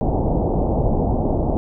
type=low-pass noise; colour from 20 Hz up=pink; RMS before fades=-19 dBFS; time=0.01-1.57 s; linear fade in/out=0 ms; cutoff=830 Hz; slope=48 dB/octave; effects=none